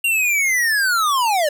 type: linear sweep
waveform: square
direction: down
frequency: 2794 to 566 Hz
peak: -16 dBFS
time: 0.04-1.49 s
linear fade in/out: 5 ms
effects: none